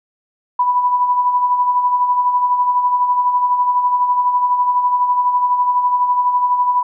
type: tone with tremolo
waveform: sine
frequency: 987.8 Hz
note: B5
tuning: in tune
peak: -10 dBFS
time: 0.59-6.83 s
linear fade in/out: 5 ms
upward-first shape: sine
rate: 12 Hz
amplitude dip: 50%
effects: none